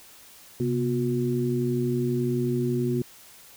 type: tone cluster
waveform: sine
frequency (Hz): 131.1 / 242.9 / 361.4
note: C3 / B3 / F#4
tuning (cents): +4 / -29 / -41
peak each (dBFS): -27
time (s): 0.6-3.02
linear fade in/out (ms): 2
effects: white hiss -50 dBFS RMS until 3.56 s